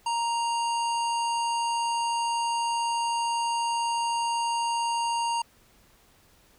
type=harmonic tone; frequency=933 Hz; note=A#5; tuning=1 cent sharp; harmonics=1 / 3 / 5 / 7 / 9 / 10; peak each=-25 / -35 / -39 / -42 / -44 / -45 dBFS; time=0.06-5.42 s; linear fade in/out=5 ms; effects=pink hiss -60 dBFS RMS until 6.58 s